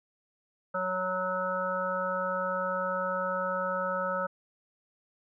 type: harmonic tone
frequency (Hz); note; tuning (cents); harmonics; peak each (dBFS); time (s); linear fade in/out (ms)
185; F#3; 0; 1 / 3 / 5 / 7 / 8; -40 / -32 / -38 / -32 / -37; 0.74-4.27; 10
effects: none